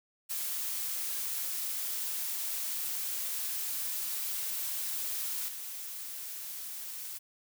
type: noise with level steps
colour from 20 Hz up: blue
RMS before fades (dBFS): -35 / -41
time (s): 0.29-7.19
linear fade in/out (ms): 20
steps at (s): 5.48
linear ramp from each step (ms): 5
effects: none